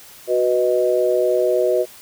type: chord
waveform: sine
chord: B major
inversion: second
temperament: equal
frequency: 370 / 493.9 / 622.3 Hz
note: F#4 / B4 / D#5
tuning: 0 / 0 / 0 cents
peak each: -19 dBFS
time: 0.27-1.86 s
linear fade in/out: 50 ms
effects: white hiss -43 dBFS RMS until 2.01 s